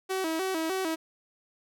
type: tone with vibrato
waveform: sawtooth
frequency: 349.5 Hz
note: F4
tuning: 1 cent sharp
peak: -24 dBFS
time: 0.09-0.96 s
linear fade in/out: 20 ms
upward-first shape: square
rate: 3.3 Hz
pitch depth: 140 cents each way
effects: none